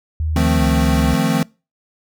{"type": "tone with pitch glide", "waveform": "sine", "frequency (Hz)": [78.4, 71.07], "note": ["D#2", "C#2"], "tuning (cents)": [14, 44], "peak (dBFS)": -17, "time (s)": [0.2, 1.14], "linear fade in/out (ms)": 0, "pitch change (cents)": -170, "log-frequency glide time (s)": [0.58, 0.63]}
{"type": "chord", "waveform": "square", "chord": "F dominant seventh", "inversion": "third", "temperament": "equal", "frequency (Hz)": [155.56, 174.61, 220, 261.6], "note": ["Eb3", "F3", "A3", "C4"], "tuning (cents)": [0, 0, 0, 0], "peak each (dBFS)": -21, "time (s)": [0.36, 1.43], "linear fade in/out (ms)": 2}
{"effects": ["noise-tail reverb RT60 0.3 s tail -25 dB re dry"]}